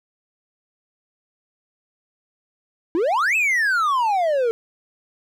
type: exponential two-way sweep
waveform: triangle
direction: up then down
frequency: 311.1 to 2659 to 444.9 Hz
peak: -15 dBFS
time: 2.95-4.51 s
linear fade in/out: 0 ms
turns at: 3.36 s
effects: none